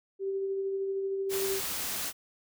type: tone with tremolo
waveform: sine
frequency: 389.4 Hz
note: G4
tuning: 12 cents flat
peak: -28 dBFS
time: 0.19-1.61 s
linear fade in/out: 50 ms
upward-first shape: sine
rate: 13 Hz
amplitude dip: 25%
type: noise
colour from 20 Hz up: white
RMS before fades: -34 dBFS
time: 1.29-2.13 s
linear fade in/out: 50 ms
effects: none